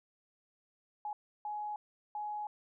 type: tone bursts at uneven times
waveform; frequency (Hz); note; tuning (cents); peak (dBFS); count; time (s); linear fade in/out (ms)
sine; 839; G#5; +17; -36; 3; 1.05-1.13 / 1.45-1.76 / 2.15-2.47; 2
effects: none